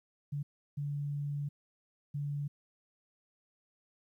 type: tone bursts at uneven times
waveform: sine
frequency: 144.1 Hz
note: D3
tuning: 33 cents flat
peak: -33 dBFS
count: 3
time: 0.32-0.43 / 0.77-1.49 / 2.14-2.48 s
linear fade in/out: 10 ms
effects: 12-bit